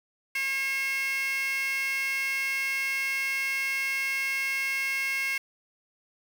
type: tone with high-pass filter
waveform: 15% pulse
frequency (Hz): 540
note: C#5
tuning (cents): -45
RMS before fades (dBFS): -29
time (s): 0.35-5.38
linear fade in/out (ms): 5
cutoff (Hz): 2300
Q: 4.7
effects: 8-bit